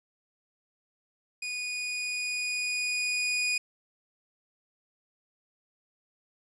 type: tone with level ramp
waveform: sawtooth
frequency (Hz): 2466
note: D#7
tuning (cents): -16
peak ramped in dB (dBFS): -29 to -22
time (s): 1.42-3.58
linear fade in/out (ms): 5
effects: resampled to 22050 Hz + 10-bit